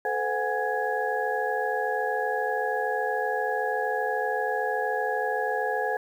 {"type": "tone cluster", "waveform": "sine", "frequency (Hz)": [436.9, 510, 733, 821, 1670], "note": ["A4", "C5", "F#5", "G#5", "G#6"], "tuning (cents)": [-12, -44, -16, -20, 9], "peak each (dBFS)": -31, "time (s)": [0.05, 5.97], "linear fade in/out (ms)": 2, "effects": ["9-bit"]}